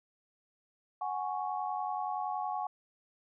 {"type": "chord", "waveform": "sine", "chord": "F# suspended second", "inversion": "none", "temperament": "equal", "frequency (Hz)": [740, 830.6, 1108.7], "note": ["F#5", "G#5", "C#6"], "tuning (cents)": [0, 0, 0], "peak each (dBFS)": [-36, -36, -39], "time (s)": [1.01, 2.67], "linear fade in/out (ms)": 5, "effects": []}